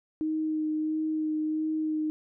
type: tone with vibrato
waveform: sine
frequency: 311.1 Hz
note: D#4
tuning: in tune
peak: -26 dBFS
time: 0.21-2.1 s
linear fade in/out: 0 ms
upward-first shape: sine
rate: 1.5 Hz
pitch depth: 13 cents each way
effects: none